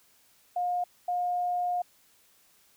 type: tone bursts at uneven times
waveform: sine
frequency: 713 Hz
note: F5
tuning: 36 cents sharp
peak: -26 dBFS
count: 2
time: 0.56-0.84 / 1.08-1.82 s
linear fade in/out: 5 ms
effects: white hiss -63 dBFS RMS until 2.76 s